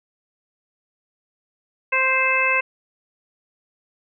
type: harmonic tone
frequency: 523.3 Hz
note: C5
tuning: in tune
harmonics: 1 / 2 / 3 / 4 / 5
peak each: -27 / -24 / -25 / -22 / -20 dBFS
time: 1.92-2.61 s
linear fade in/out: 10 ms
effects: none